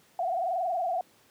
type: tone with frequency modulation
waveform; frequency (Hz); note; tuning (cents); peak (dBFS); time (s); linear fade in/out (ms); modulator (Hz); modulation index
sine; 711; F5; +31; -26; 0.19-1.01; 2; 21.2; 2.2
effects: pink hiss -61 dBFS RMS until 1.3 s + high-pass 150 Hz 12 dB/octave